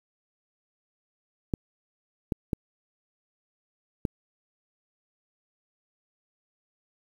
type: clicks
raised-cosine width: 3 ms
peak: -13 dBFS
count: 4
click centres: 1.538 / 2.322 / 2.532 / 4.052 s
effects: 8-bit